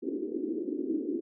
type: band-pass noise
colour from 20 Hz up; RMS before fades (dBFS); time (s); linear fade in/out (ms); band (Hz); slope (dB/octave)
pink; -33; 0.02-1.21; 20; 270 to 380; 48
effects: none

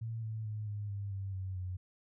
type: tone with pitch steps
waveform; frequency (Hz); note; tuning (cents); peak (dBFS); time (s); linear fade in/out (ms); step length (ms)
sine; 113.5 / 110.08 / 106.76 / 103.54 / 100.42 / 97.39 / 94.45 / 91.61; A#2 / A2 / G#2 / G#2 / G2 / G2 / F#2 / F#2; -46 / +1 / +48 / -5 / +42 / -11 / +36 / -17; -36; 0.01-1.77; 10; 220
effects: none

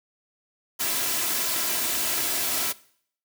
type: noise with comb filter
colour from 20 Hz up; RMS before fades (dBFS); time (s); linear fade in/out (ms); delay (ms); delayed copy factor
white; -26; 0.79-2.73; 20; 3; +0.5
effects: noise-tail reverb RT60 0.6 s tail -20 dB re dry + high-pass 100 Hz 12 dB/octave

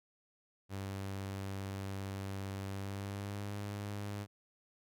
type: tone with pitch glide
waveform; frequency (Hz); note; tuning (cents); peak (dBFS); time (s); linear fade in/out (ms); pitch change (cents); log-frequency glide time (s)
sawtooth; 97.6 to 102.04; G2 to G#2; -7 to -30; -35; 0.69-4.27; 50; +77; 2.69-3.55
effects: none

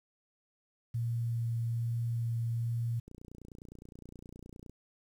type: tone with vibrato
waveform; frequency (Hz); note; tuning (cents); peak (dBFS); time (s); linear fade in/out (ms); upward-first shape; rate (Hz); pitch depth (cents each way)
sine; 116.54; A#2; 0; -30; 0.94-3; 10; sine; 1.2; 9
type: click train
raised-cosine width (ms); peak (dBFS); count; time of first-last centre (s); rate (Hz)
3; -36; 49; 3.08-4.696; 29.7
effects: 10-bit

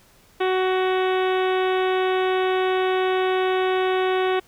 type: harmonic tone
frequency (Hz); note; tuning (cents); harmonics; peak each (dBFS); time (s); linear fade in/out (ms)
373.1; F#4; +14; 1 / 2 / 3 / 4 / 5 / 6 / 7 / 8 / 9 / 10; -20 / -26 / -30 / -32 / -34 / -36 / -37 / -38 / -39 / -40; 0.4-4.4; 10
effects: pink hiss -55 dBFS RMS until 4.47 s

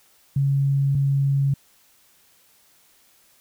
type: tone pair in turn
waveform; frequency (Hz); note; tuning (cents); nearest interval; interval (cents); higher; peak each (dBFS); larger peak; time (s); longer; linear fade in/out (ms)
sine; 138.59 / 138.59; C#3 / C#3; 0 / 0; unison; 0; neither; -17; neither; 0.36-0.95 / 0.95-1.54; neither; 5
effects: white hiss -58 dBFS RMS until 3.4 s

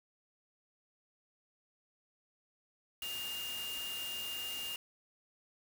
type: tone in noise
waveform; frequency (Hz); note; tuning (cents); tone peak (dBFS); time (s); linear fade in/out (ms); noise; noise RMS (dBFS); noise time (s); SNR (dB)
sine; 2820; F7; +16; -39; 3.02-4.76; 2; white; -45; 3.02-4.76; +3
effects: none

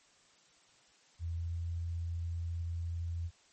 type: tone with pitch glide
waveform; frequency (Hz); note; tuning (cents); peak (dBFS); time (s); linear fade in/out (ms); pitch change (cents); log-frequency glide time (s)
sine; 83.9 to 84.68; E2 to E2; +31 to +47; -34; 1.19-3.31; 50; +16; 1.36-1.53
effects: white hiss -65 dBFS RMS until 3.52 s + MP3 32 kbps

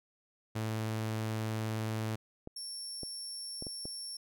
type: tone with vibrato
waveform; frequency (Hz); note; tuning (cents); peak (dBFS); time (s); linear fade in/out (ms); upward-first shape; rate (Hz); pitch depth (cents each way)
sawtooth; 110; A2; 0; -29; 0.55-2.16; 10; triangle; 19; 11
type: clicks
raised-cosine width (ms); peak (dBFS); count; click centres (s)
2; -29; 5; 2.474 / 3.033 / 3.624 / 3.668 / 3.855
type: tone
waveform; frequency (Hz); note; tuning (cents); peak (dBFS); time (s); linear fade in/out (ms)
30% pulse; 5450; F8; -43; -36; 2.56-4.17; 5
effects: none

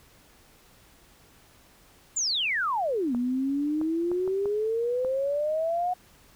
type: exponential two-way sweep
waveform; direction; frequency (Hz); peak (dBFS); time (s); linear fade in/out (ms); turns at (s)
sine; down then up; 7460 to 238.1 to 734; -24; 2.16-5.94; 10; 3.14
type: clicks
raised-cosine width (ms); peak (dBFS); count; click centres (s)
1; -25; 6; 3.148 / 3.814 / 4.116 / 4.277 / 4.457 / 5.048
effects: pink hiss -57 dBFS RMS until 6.35 s

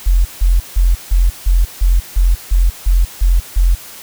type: tone bursts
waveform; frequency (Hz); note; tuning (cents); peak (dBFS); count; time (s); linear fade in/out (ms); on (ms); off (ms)
sine; 43.65; F1; 0; -7; 11; 0.06-3.75; 10; 190; 160
effects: white hiss -34 dBFS RMS until 4.02 s

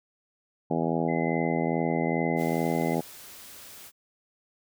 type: harmonic tone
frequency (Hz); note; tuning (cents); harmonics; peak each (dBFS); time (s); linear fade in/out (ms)
82.41; E2; 0; 2 / 3 / 4 / 5 / 6 / 7 / 8 / 9 / 10; -30 / -30 / -32 / -33 / -34 / -36 / -35 / -36 / -35; 0.7-3.01; 10
type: tone with tremolo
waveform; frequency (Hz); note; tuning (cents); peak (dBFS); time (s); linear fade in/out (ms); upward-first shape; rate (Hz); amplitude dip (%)
sine; 2049; C7; -37; -35; 1.08-2.95; 10; sine; 1.1; 50
type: noise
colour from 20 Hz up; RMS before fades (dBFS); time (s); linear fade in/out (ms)
white; -46; 2.36-3.92; 50
effects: none

